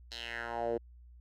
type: tone with band-pass filter sweep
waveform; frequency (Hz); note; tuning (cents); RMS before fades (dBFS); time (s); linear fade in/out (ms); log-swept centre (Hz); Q
10% pulse; 117.4; A#2; +13; -37; 0.11-0.78; 10; 4500 to 400; 3.3
effects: added 60 Hz sine -52 dBFS peak until 1.2 s